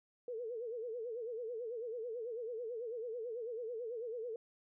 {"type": "tone with vibrato", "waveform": "sine", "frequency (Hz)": 466.2, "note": "A#4", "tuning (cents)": 0, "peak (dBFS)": -39, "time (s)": [0.28, 4.36], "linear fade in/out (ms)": 2, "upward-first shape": "sine", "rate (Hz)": 9.1, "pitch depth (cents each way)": 120, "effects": []}